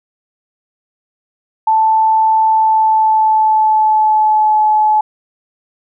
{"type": "tone with pitch glide", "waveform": "sine", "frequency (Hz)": [880, 856.9], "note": ["A5", "A5"], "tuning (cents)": [0, -46], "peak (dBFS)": -8, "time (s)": [1.67, 5.01], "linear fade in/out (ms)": 5, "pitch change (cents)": -46, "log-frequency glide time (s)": [2.48, 4.61], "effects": []}